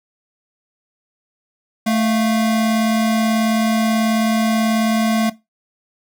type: tone pair together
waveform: square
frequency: 220 / 698.5 Hz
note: A3 / F5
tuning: 0 / 0 cents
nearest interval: octave + minor sixth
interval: 2000 cents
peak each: -16 / -24 dBFS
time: 1.86-5.3 s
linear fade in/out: 10 ms
effects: noise-tail reverb RT60 0.2 s tail -17 dB re dry